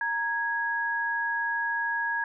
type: tone pair together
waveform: sine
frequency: 930 / 1657.1 Hz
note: A#5 / G#6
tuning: -4 / -4 cents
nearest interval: minor seventh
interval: 1000 cents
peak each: -31 / -27 dBFS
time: 0.01-2.24 s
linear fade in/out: 2 ms
effects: none